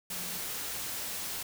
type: tone in noise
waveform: sine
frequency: 180 Hz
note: F#3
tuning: 47 cents flat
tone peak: -48 dBFS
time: 0.1-0.38 s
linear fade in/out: 5 ms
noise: white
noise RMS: -37 dBFS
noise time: 0.1-1.43 s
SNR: -14 dB
effects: none